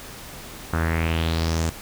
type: tone with low-pass filter sweep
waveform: sawtooth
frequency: 81.8 Hz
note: E2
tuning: 13 cents flat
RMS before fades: -23 dBFS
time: 0.73-1.7 s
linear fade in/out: 5 ms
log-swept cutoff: 1400 to 7900 Hz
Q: 3.7
effects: pink hiss -39 dBFS RMS until 1.81 s